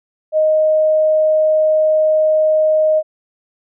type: tone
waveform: sine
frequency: 622.3 Hz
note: D#5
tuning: in tune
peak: -10 dBFS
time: 0.32-3.03 s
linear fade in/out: 50 ms
effects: none